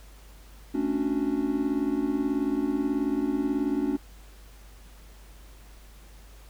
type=chord; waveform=triangle; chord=D major seventh; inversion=second; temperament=just; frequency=220.2 / 275.3 / 293.7 / 367.1 Hz; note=A3 / C#4 / D4 / F#4; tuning=+2 / -12 / 0 / -14 cents; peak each=-32 / -26 / -26 / -31 dBFS; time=0.74-3.97 s; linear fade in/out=10 ms; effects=added 50 Hz sine -47 dBFS peak until 6.49 s + pink hiss -55 dBFS RMS until 6.49 s